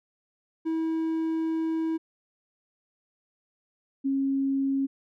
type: tone pair in turn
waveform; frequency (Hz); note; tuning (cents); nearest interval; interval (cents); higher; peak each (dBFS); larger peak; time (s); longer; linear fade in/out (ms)
triangle / sine; 323.1 / 272.2; E4 / C#4; -35 / -31; minor third; 296; first; -23; neither; 0.65-1.98 / 4.04-4.87; first; 20
effects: none